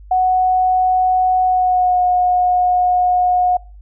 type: tone with pitch glide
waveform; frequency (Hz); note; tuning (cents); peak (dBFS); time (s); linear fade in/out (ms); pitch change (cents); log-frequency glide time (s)
sine; 740 to 724.4; F#5 to F#5; 0 to -37; -11; 0.11-3.57; 5; -37; 1.44-2.02
effects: noise-tail reverb RT60 0.4 s tail -25 dB re dry + added 50 Hz sine -36 dBFS peak until 3.81 s